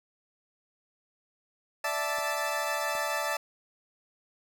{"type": "chord", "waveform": "20% pulse", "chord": "D suspended second", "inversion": "none", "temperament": "equal with one note detuned", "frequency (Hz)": [587.3, 659.3, 877.5], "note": ["D5", "E5", "A5"], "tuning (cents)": [0, 0, -5], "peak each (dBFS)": [-28, -29, -28], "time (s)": [1.84, 3.37], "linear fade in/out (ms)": 5}
{"type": "clicks", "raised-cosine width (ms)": 1, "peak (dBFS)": -32, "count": 2, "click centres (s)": [2.185, 2.952]}
{"effects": []}